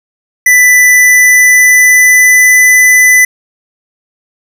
square tone with pitch glide, 1988 to 2001 Hz, B6 to B6, +11 to +22 cents, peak -3 dBFS, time 0.46-3.25 s, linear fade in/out 5 ms, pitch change +11 cents, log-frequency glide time 0.84-2.62 s, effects none

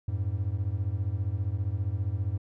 triangle beating tone pair, 90.5 / 105.5 Hz, F#2 / G#2, -38 / +28 cents, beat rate 15 Hz, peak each -28 dBFS, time 0.08-2.38 s, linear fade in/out 5 ms, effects none

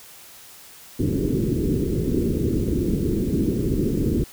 white low-pass noise, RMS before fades -22 dBFS, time 0.99-4.24 s, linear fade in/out 5 ms, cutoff 400 Hz, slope 48 dB/octave, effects white hiss -45 dBFS RMS until 4.32 s

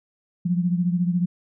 sine beating tone pair, 174.61 / 188.61 Hz, F3 / F#3, 0 / +33 cents, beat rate 14 Hz, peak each -20 / -26 dBFS, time 0.45-1.26 s, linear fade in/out 10 ms, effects none

